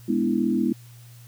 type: chord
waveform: sine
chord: E dominant seventh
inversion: first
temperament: equal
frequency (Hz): 207.7 / 246.9 / 293.7 / 329.6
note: G#3 / B3 / D4 / E4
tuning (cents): 0 / 0 / 0 / 0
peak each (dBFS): -25 / -24 / -29 / -25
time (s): 0.08-0.73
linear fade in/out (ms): 10
effects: added 119 Hz sine -44 dBFS peak until 1.27 s + white hiss -54 dBFS RMS until 1.27 s